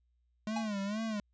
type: tone with vibrato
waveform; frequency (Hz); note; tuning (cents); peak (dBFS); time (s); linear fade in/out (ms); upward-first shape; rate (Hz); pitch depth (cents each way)
square; 210; G#3; +19; -34; 0.47-1.2; 2; sine; 2.2; 120
type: tone with exponential decay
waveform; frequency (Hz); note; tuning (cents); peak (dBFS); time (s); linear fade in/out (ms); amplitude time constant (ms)
square; 830; G#5; -1; -33; 0.56-0.72; 5; 34
effects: added 60 Hz sine -70 dBFS peak until 1.33 s + resampled to 16000 Hz